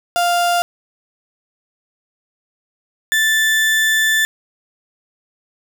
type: tone pair in turn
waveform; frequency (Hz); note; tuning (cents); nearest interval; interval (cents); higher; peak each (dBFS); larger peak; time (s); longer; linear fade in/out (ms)
35% pulse; 698.5 / 1760.1; F5 / A6; 0 / 0; octave + major third; 1600; second; -12 / -11; second; 0.16-0.62 / 3.12-4.25; second; 0
effects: none